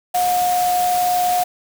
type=tone in noise; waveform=sine; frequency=720 Hz; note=F#5; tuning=47 cents flat; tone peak=-15 dBFS; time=0.14-1.44 s; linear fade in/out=10 ms; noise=white; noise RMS=-27 dBFS; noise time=0.14-1.44 s; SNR=+9 dB; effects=none